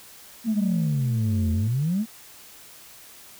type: exponential two-way sweep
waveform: sine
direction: down then up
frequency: 233.1 to 82.4 to 233.1 Hz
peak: -20 dBFS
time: 0.44-2.06 s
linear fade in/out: 50 ms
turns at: 1.52 s
type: tone with tremolo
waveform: sine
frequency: 220 Hz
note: A3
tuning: in tune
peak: -23 dBFS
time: 0.46-1.68 s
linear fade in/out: 10 ms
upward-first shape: sine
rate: 1.3 Hz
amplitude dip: 60%
effects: tanh soft clip ceiling -16 dBFS + white hiss -47 dBFS RMS until 3.39 s